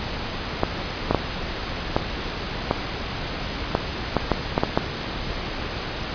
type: clicks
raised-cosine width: 1 ms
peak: -3 dBFS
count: 11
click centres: 0.634 / 1.11 / 1.147 / 1.965 / 2.711 / 3.751 / 4.167 / 4.317 / 4.579 / 4.635 / 4.775 s
effects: pink hiss -29 dBFS RMS until 6.14 s + resampled to 11025 Hz